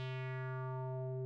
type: tone with low-pass filter sweep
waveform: square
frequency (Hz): 129.6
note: C3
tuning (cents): -16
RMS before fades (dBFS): -41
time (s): 0-1.25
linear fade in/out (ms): 0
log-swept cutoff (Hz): 3400 to 450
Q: 2.6
effects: none